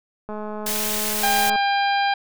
click train, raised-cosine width 1 ms, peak -19 dBFS, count 270, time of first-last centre 0.29-1.559 s, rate 212 Hz
white band-stop noise, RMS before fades -25 dBFS, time 0.66-1.5 s, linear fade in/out 5 ms, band 120 to 1400 Hz, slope 96 dB/octave
harmonic tone, 800 Hz, G5, 35 cents sharp, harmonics 1 / 2 / 3 / 4 / 5 / 6, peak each -19 / -25 / -29 / -31 / -33 / -35 dBFS, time 1.23-2.14 s, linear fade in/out 5 ms
effects none

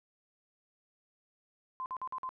sine tone bursts, 1034 Hz, C6, 21 cents flat, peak -35 dBFS, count 5, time 1.8-2.291 s, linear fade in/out 0 ms, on 59 ms, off 49 ms, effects none

